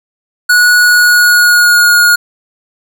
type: tone with pitch glide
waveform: square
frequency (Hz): 1462 to 1436.1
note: F#6 to F6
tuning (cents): -21 to +48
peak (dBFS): -5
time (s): 0.49-2.16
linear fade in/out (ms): 10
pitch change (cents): -31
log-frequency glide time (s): 0.77-1.89
effects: none